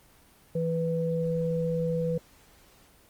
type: tone pair together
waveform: sine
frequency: 164.8 / 494.6 Hz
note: E3 / B4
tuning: 0 / +3 cents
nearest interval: octave + perfect fifth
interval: 1903 cents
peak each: -28 dBFS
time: 0.55-2.18 s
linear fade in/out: 5 ms
effects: pink hiss -58 dBFS RMS until 3.09 s + Opus 24 kbps